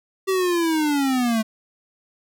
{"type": "linear sweep", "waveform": "square", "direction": "down", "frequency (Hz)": [387.2, 215.9], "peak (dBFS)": -19, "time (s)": [0.27, 1.43], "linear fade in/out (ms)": 20, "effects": []}